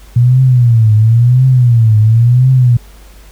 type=tone with vibrato; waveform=sine; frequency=118.4 Hz; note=A#2; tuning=27 cents sharp; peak=-4 dBFS; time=0.16-2.77 s; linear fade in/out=5 ms; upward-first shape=triangle; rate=0.96 Hz; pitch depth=190 cents each way; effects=added 50 Hz sine -35 dBFS peak until 3.31 s + pink hiss -43 dBFS RMS until 3.31 s